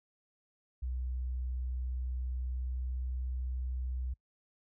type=tone with pitch glide; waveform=sine; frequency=62.8 to 63.16 Hz; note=B1 to B1; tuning=+30 to +39 cents; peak=-33 dBFS; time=0.82-4.14 s; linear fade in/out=10 ms; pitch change=+9 cents; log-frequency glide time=2.34-3.04 s; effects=noise-tail reverb RT60 0.1 s tail -25 dB re dry